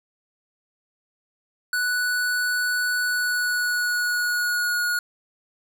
square tone with pitch glide, 1480 to 1445.4 Hz, F#6 to F#6, 0 to -41 cents, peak -22 dBFS, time 1.73-4.99 s, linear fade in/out 2 ms, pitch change -41 cents, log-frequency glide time 3.02-4.84 s, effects none

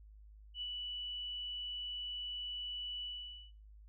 sine tone with ADSR envelope, 2960 Hz, F#7, in tune, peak -37 dBFS, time 0.54-3.52 s, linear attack 75 ms, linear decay 53 ms, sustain -2 dB, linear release 490 ms, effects noise-tail reverb RT60 0.3 s tail -18 dB re dry + added 52 Hz sine -54 dBFS peak until 3.88 s

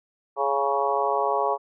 harmonic tone with a mistuned harmonic, 139.4 Hz, C#3, 10 cents sharp, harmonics 3 / 4 / 5 / 6 / 7 / 8, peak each -28 / -28 / -28 / -28 / -28 / -28 dBFS, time 0.36-1.58 s, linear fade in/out 50 ms, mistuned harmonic 7, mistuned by -24 cents, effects none

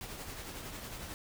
pink noise with tremolo, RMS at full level -42 dBFS, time 0.01-1.14 s, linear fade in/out 0 ms, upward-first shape triangle, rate 11 Hz, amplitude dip 45%, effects none

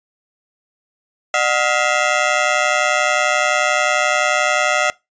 15% pulse ring-modulated tone, 670 Hz, E5, 28 cents sharp, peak -5 dBFS, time 1.34-4.9 s, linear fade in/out 0 ms, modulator 65.7 Hz, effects noise-tail reverb RT60 0.2 s tail -22 dB re dry + resampled to 16000 Hz

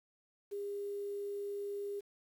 sine tone with quantisation, 404.8 Hz, G#4, 44 cents flat, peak -37 dBFS, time 0.51-2.01 s, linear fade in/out 20 ms, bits 10, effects none

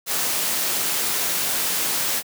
white noise, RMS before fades -23 dBFS, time 0.06-2.23 s, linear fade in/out 50 ms, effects high-pass 150 Hz 12 dB/octave

